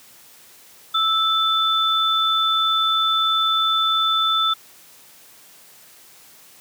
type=tone pair together; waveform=sine; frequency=1318.5 / 3520 Hz; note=E6 / A7; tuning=0 / 0 cents; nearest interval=octave + perfect fourth; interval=1700 cents; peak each=-19 dBFS; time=0.94-4.54 s; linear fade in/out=10 ms; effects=white hiss -48 dBFS RMS until 6.6 s + high-pass 100 Hz 12 dB/octave